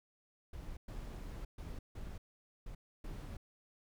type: noise bursts at uneven times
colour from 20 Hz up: brown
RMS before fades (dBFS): -45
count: 6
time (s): 0.53-0.77 / 0.88-1.45 / 1.58-1.79 / 1.95-2.18 / 2.66-2.75 / 3.04-3.37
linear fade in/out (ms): 5
effects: none